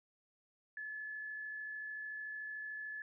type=tone with amplitude modulation; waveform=sine; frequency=1720 Hz; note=A6; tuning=40 cents flat; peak=-40 dBFS; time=0.77-3.02 s; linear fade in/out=2 ms; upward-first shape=sine; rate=53.5 Hz; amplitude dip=30%; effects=none